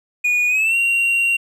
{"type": "tone with pitch glide", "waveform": "triangle", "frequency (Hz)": [2454, 2755], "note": ["D#7", "F7"], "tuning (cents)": [-25, -24], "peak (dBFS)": -13, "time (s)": [0.24, 1.37], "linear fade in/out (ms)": 10, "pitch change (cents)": 201, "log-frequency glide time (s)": [0.48, 0.76], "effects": []}